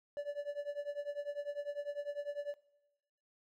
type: tone with tremolo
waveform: triangle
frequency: 579 Hz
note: D5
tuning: 25 cents flat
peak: -32 dBFS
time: 0.17-2.54 s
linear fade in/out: 0 ms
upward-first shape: triangle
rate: 10 Hz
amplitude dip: 95%
effects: noise-tail reverb RT60 0.9 s tail -18 dB re dry

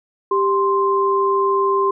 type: tone pair together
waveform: sine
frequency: 393.5 / 1046.5 Hz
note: G4 / C6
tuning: +7 / 0 cents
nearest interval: octave + perfect fourth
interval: 1693 cents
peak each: -17 dBFS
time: 0.31-1.91 s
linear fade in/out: 5 ms
effects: none

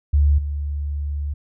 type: tone with level steps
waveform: sine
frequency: 72.5 Hz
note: D2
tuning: 22 cents flat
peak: -12 / -22 dBFS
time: 0.13-1.34 s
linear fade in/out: 10 ms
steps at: 0.38 s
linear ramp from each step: 5 ms
effects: none

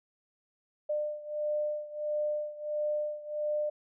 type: beating tone pair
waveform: sine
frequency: 599 / 600.5 Hz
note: D5 / D5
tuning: +34 / +38 cents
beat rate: 1.5 Hz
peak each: -32 / -35 dBFS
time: 0.89-3.7 s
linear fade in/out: 10 ms
effects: none

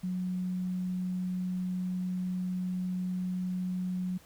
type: tone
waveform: sine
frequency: 182.7 Hz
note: F#3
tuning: 22 cents flat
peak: -30 dBFS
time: 0.03-4.18 s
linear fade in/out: 10 ms
effects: pink hiss -58 dBFS RMS until 4.25 s

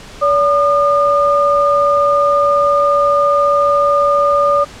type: tone pair together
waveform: sine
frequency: 572.5 / 1213 Hz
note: D5 / D#6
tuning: -44 / -44 cents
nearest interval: octave + minor second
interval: 1300 cents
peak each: -12 dBFS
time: 0.21-4.65 s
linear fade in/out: 20 ms
effects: pink hiss -35 dBFS RMS until 4.8 s + low-pass 7000 Hz 12 dB/octave

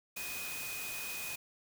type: tone in noise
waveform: sine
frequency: 2492 Hz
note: D#7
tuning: 2 cents sharp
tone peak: -42 dBFS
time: 0.16-1.36 s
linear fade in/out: 10 ms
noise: white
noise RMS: -42 dBFS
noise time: 0.16-1.36 s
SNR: -3 dB
effects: none

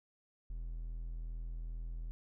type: tone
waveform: triangle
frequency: 41.2 Hz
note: E1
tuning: in tune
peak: -37 dBFS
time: 0.5-2.11 s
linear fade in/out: 0 ms
effects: none

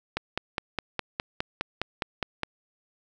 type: click train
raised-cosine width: 0.3 ms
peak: -11 dBFS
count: 12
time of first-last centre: 0.17-2.433 s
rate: 4.86 Hz
effects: none

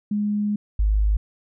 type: tone pair in turn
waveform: sine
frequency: 207.7 / 51.92 Hz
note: G#3 / G#1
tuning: 0 / 0 cents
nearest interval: 2 octaves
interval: 2400 cents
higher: first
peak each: -20 / -16 dBFS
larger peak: second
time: 0.11-0.56 / 0.79-1.17 s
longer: first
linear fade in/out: 5 ms
effects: none

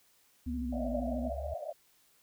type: tone with vibrato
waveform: sine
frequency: 245.2 Hz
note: B3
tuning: 12 cents flat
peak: -34 dBFS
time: 0.46-1.3 s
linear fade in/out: 20 ms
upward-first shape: square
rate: 13 Hz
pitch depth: 45 cents each way
type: linear two-way sweep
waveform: sine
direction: down then up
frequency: 73.42 to 56 to 73.42 Hz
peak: -37 dBFS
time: 0.46-1.54 s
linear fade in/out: 5 ms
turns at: 0.9 s
type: band-pass noise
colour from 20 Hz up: white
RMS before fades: -39 dBFS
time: 0.72-1.73 s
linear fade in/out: 10 ms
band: 580 to 680 Hz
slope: 96 dB/octave
effects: white hiss -67 dBFS RMS until 2.22 s

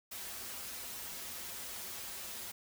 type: noise with comb filter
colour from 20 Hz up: white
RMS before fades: -44 dBFS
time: 0.11-2.52 s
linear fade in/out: 10 ms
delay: 6.7 ms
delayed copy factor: -0.75
effects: none

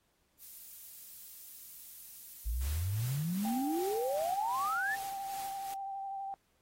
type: noise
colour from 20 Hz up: violet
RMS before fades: -48 dBFS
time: 0.38-4.18 s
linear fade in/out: 50 ms
type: exponential sweep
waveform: sine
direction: up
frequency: 51.5 to 1839 Hz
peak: -31 dBFS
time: 2.45-4.96 s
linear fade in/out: 20 ms
type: noise with tremolo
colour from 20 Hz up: white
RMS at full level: -46 dBFS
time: 2.61-5.74 s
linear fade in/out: 2 ms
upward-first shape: sine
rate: 2.6 Hz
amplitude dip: 55%
type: tone with vibrato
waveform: sine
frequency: 784 Hz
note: G5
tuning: in tune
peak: -37 dBFS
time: 3.45-6.34 s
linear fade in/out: 0 ms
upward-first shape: triangle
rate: 12 Hz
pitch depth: 23 cents each way
effects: pink hiss -75 dBFS RMS until 6.61 s + AAC 48 kbps

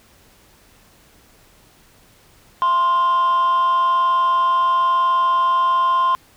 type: tone with frequency modulation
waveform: sine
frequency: 1046.5 Hz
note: C6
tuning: in tune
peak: -11 dBFS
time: 2.62-6.15 s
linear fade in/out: 0 ms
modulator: 372 Hz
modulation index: 0.21
effects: tanh soft clip ceiling -13 dBFS + pink hiss -52 dBFS RMS until 6.36 s

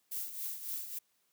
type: noise with tremolo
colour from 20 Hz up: violet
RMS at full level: -37 dBFS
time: 0.11-0.99 s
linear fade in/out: 10 ms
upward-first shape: triangle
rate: 3.6 Hz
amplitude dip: 70%
effects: white hiss -75 dBFS RMS until 1.32 s + high-pass 100 Hz 12 dB/octave

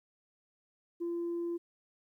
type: tone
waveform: sine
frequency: 342.3 Hz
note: F4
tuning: 35 cents flat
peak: -31 dBFS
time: 1-1.58 s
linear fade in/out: 20 ms
effects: tanh soft clip ceiling -30 dBFS + 12-bit

